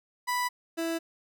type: tone pair in turn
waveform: 30% pulse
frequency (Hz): 987.8 / 330.2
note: B5 / E4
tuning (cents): 0 / +3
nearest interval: octave + perfect fifth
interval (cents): 1897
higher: first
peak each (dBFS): -24 / -26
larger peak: first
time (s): 0.27-0.49 / 0.77-0.99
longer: neither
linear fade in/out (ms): 20
effects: none